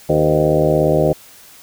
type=harmonic tone with a mistuned harmonic; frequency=77 Hz; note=D#2; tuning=17 cents flat; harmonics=1 / 2 / 3 / 4 / 5 / 6 / 7 / 8 / 9 / 10; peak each=-28 / -18 / -28 / -21 / -19 / -22 / -18 / -18 / -27 / -28 dBFS; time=0.09-1.13 s; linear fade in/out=5 ms; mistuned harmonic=7; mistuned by=-66 cents; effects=white hiss -43 dBFS RMS until 1.62 s